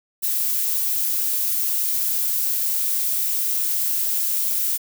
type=noise; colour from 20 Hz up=violet; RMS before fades=-22 dBFS; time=0.22-4.78 s; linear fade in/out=20 ms; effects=none